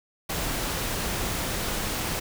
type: noise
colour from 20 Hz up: pink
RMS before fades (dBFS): -29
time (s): 0.29-2.2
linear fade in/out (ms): 10
effects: none